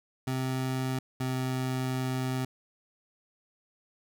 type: tone pair in turn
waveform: 25% pulse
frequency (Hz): 130.3 / 129.4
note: C3 / C3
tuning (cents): -7 / -19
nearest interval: unison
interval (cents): 12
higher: first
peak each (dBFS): -25 / -25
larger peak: neither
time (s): 0.27-0.99 / 1.2-2.45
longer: second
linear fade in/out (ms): 5
effects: none